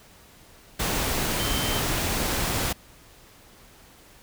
sine tone in noise, 3106 Hz, G7, 17 cents flat, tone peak -32 dBFS, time 1.39-1.8 s, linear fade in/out 10 ms, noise pink, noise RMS -26 dBFS, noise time 0.79-2.73 s, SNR -9 dB, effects pink hiss -52 dBFS RMS until 4.22 s

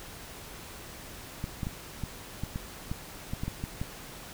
clicks, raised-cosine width 5 ms, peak -20 dBFS, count 12, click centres 1.441 / 1.632 / 1.669 / 2.037 / 2.436 / 2.559 / 2.915 / 3.335 / 3.435 / 3.48 / 3.639 / 3.815 s, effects pink hiss -45 dBFS RMS until 4.33 s

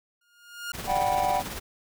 sawtooth tone with exponential growth, 1419 Hz, F6, 27 cents sharp, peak -26 dBFS, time 0.21-0.72 s, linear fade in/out 5 ms, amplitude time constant 110 ms
pink noise with tremolo, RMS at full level -34 dBFS, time 0.73-1.6 s, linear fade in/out 20 ms, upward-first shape sine, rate 18 Hz, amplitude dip 45%
triangle chord, G major seventh, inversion second, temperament just, 588 / 735 / 784 / 980 Hz, D5 / F#5 / G5 / B5, +2 / -12 / 0 / -14 cents, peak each -29 / -24 / -25 / -29 dBFS, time 0.86-1.43 s, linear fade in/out 50 ms
effects none

